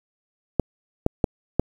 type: clicks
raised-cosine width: 2 ms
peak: -4 dBFS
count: 4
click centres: 0.597 / 1.064 / 1.242 / 1.596 s
effects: 7-bit